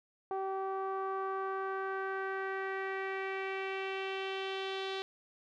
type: tone with low-pass filter sweep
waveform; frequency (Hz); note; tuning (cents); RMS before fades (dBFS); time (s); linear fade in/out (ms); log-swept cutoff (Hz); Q
sawtooth; 385.1; G4; -31; -37; 0.31-5.02; 0; 900 to 3700; 3.1
effects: none